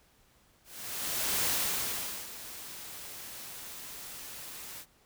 white noise with ADSR envelope, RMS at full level -29 dBFS, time 0.64-4.86 s, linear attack 800 ms, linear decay 840 ms, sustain -15 dB, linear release 65 ms, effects pink hiss -65 dBFS RMS until 5.05 s

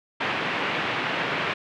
white band-pass noise, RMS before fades -27 dBFS, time 0.2-1.54 s, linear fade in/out 10 ms, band 120 to 2700 Hz, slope 24 dB/octave, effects none

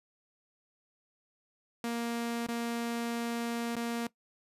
sawtooth tone with dropouts, 234.3 Hz, A#3, 9 cents sharp, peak -28 dBFS, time 1.84-4.07 s, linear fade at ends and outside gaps 2 ms, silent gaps 2.466-2.486 / 3.755-3.765 s, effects noise-tail reverb RT60 0.1 s tail -19 dB re dry + resampled to 32000 Hz

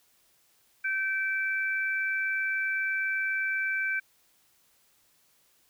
sine tone pair together, 1549.7 / 2322 Hz, G6 / D7, -20 / -20 cents, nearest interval perfect fifth, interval 700 cents, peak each -28 / -31 dBFS, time 0.84-4 s, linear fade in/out 10 ms, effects white hiss -66 dBFS RMS until 5.69 s

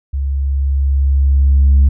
sine tone with level ramp, 68.8 Hz, C#2, 12 cents flat, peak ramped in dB -15 to -3 dBFS, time 0.13-1.89 s, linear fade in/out 10 ms, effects tanh soft clip ceiling -4 dBFS

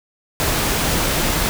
pink noise, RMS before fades -19 dBFS, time 0.4-1.49 s, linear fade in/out 0 ms, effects none

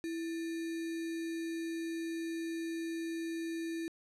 sine tone with sample-and-hold, 329.6 Hz, E4, in tune, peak -35 dBFS, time 0.04-3.88 s, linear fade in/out 0 ms, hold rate 2100 Hz, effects low-pass 11000 Hz 12 dB/octave

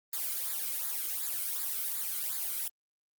blue noise with flanger, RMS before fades -34 dBFS, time 0.13-2.68 s, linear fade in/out 2 ms, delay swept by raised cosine 0.34 to 1.13 ms, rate 2.7 Hz, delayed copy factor -0.75, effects Opus 32 kbps

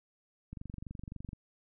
click train, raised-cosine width 5 ms, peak -30 dBFS, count 20, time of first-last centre 0.53-1.332 s, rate 23.7 Hz, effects none

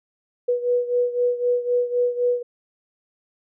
sine beating tone pair, 487.8 / 491.7 Hz, B4 / B4, -21 / -8 cents, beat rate 3.9 Hz, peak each -20 / -24 dBFS, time 0.48-2.43 s, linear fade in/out 10 ms, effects none

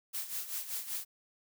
blue noise with tremolo, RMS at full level -36 dBFS, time 0.13-1.05 s, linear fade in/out 20 ms, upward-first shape sine, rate 5.2 Hz, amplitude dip 70%, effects none

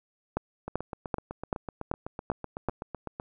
two click trains, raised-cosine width 1 ms, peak -21 / -13 dBFS, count 21 / 7, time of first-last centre 0.68-3.199 / 0.37-2.687 s, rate 7.94 / 2.59 Hz, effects none

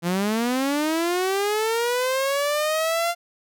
sawtooth linear sweep, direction up, 166.6 to 696 Hz, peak -17 dBFS, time 0.02-3.15 s, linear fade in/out 50 ms, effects none

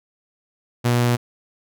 sawtooth tone, 120.8 Hz, B2, 38 cents flat, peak -12 dBFS, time 0.84-1.17 s, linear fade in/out 20 ms, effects none

